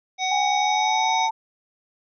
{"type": "harmonic tone", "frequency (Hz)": 750, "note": "F#5", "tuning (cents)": 23, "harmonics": [1, 3, 5, 7, 8], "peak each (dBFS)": [-24, -27, -29, -37, -33], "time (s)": [0.18, 1.3], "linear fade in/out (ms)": 50}
{"type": "tone with pitch glide", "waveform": "sine", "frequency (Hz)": [819, 893.1], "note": ["G#5", "A5"], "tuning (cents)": [-24, 26], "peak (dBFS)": -21, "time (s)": [0.31, 1.31], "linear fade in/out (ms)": 10, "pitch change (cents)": 150, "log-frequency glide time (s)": [0.56, 1.15]}
{"effects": []}